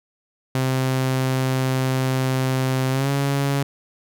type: tone with pitch glide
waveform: sawtooth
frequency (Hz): 130.81 to 139.39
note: C3 to C#3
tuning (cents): 0 to +10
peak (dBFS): -15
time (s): 0.55-3.63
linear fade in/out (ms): 2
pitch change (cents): +110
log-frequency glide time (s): 2.9-3.1
effects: none